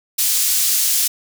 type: high-pass noise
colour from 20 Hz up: pink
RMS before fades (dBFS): -17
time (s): 0.18-1.08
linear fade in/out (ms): 10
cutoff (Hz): 5700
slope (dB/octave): 12
effects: none